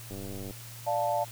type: click train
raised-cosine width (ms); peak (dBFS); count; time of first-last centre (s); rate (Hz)
2; -28; 40; 0.11-0.509; 97.8
type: chord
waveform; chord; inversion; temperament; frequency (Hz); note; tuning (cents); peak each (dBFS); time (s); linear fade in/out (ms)
sine; D minor; none; equal; 587.3 / 698.5 / 880; D5 / F5 / A5; 0 / 0 / 0; -30; 0.86-1.25; 20
effects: added 116 Hz sine -45 dBFS peak until 1.31 s + white hiss -47 dBFS RMS until 1.31 s